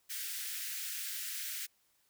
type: high-pass noise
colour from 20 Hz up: white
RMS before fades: -40 dBFS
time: 0.09-1.67 s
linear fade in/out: 20 ms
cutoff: 1500 Hz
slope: 48 dB/octave
effects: white hiss -73 dBFS RMS until 2.09 s